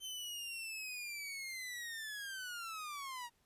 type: linear sweep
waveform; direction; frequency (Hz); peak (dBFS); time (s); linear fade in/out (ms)
sawtooth; down; 3097 to 932.3; -39; 0-3.3; 50
effects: pink hiss -75 dBFS RMS until 3.45 s + resampled to 32000 Hz

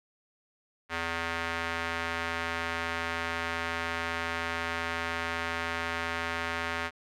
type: tone with band-pass filter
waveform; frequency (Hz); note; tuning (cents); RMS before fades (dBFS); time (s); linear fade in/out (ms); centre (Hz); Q
square; 83.6; E2; +25; -33; 0.89-6.91; 50; 1800; 1.3
effects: none

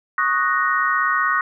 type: chord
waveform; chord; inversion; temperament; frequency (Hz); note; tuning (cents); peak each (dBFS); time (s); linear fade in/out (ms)
sine; D# minor seventh; third; equal; 1108.7 / 1244.5 / 1480 / 1864.7; C#6 / D#6 / F#6 / A#6; 0 / 0 / 0 / 0; -22; 0.18-1.41; 2
effects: none

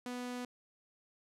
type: tone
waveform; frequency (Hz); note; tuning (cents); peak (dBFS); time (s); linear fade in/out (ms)
sawtooth; 247; B3; 0; -35; 0.06-0.45; 2
effects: low-pass 11000 Hz 12 dB/octave

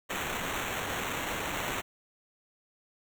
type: noise with sample-and-hold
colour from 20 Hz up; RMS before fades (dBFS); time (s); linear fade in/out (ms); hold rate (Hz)
white; -34; 0.09-1.82; 20; 4900
effects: none

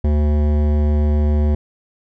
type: tone with hard clipping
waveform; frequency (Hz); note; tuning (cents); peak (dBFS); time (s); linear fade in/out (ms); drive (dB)
sine; 74.4; D2; +23; -15; 0.04-1.55; 5; 15
effects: none

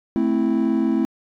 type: chord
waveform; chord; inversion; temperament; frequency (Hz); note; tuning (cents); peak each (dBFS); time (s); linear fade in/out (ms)
triangle; A minor; none; equal; 220 / 261.6 / 329.6; A3 / C4 / E4; 0 / 0 / 0; -19; 0.16-1.05; 0
effects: tanh soft clip ceiling -8 dBFS

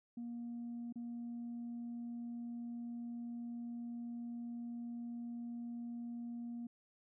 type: tone with dropouts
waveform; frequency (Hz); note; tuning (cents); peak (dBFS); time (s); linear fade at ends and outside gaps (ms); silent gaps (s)
sine; 236.9; A#3; +28; -40; 0.17-6.67; 5; 0.926-0.957
effects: tanh soft clip ceiling -39 dBFS

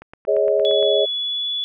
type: click train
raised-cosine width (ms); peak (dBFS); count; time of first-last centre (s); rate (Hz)
0.5; -23; 8; 0.02-0.827; 8.67
type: chord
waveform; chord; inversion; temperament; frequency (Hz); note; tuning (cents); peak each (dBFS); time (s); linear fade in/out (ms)
sine; Ab suspended fourth; none; equal with one note detuned; 415.3 / 554.4 / 631.7; Ab4 / Db5 / Eb5; 0 / 0 / +26; -19; 0.27-1.06; 20
type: tone with pitch glide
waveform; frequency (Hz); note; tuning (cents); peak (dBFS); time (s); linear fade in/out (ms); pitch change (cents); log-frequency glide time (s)
sine; 3400 to 3424; G#7 to A7; +40 to -48; -21; 0.65-1.64; 0; +12; 0.98-1.49
effects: none

